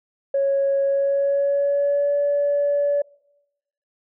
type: tone with pitch glide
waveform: sine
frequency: 552 to 574.1 Hz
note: C#5 to D5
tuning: -7 to -39 cents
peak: -16 dBFS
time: 0.34-3.02 s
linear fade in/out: 5 ms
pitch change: +68 cents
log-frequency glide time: 0.83-2.16 s
effects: noise-tail reverb RT60 0.9 s tail -26 dB re dry + tanh soft clip ceiling -13 dBFS